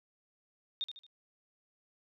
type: tone with echo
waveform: sine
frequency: 3671 Hz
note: A#7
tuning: 27 cents flat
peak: -32 dBFS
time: 0.81-0.84 s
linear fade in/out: 0 ms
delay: 75 ms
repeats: 3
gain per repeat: -8 dB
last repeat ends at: 1.065 s
effects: none